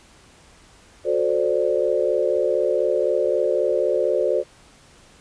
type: chord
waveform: sine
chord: D dominant seventh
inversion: first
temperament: equal with one note detuned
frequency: 364.7 / 440 / 523.3 / 587.3 Hz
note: F#4 / A4 / C5 / D5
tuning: -25 / 0 / 0 / 0 cents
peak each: -24 / -24 / -22 / -23 dBFS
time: 1.04-4.44 s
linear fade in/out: 50 ms
effects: pink hiss -51 dBFS RMS until 5.2 s + resampled to 22050 Hz